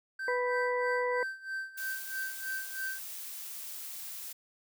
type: tone with tremolo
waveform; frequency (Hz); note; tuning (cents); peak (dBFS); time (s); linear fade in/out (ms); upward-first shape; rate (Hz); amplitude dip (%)
triangle; 1556; G6; -13; -31; 0.19-2.99; 5; sine; 3.1; 85
type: harmonic tone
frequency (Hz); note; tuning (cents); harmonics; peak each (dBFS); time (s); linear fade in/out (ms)
493.9; B4; 0; 1 / 2 / 4; -30 / -34 / -36; 0.28-1.23; 2
type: noise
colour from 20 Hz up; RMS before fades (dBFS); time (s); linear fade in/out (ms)
blue; -42; 1.77-4.33; 10
effects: none